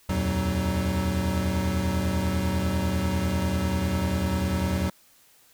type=tone cluster; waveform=square; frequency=76.9 / 87 / 122.1 / 187.2 / 310.9 Hz; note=D#2 / F2 / B2 / F#3 / D#4; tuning=-20 / -6 / -19 / +20 / -1 cents; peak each=-31 / -29 / -35 / -28 / -37 dBFS; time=0.09-4.9 s; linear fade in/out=5 ms; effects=white hiss -58 dBFS RMS until 5.53 s